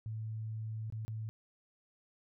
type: tone with dropouts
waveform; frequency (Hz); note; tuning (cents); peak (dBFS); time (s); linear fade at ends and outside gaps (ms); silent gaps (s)
sine; 110; A2; 0; -37; 0.06-1.29; 0; 0.901-0.924 / 1.05-1.08
effects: none